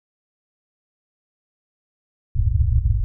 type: low-pass noise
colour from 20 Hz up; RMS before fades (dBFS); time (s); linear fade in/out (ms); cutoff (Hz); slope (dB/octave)
white; -18; 2.35-3.04; 0; 120; 96
effects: none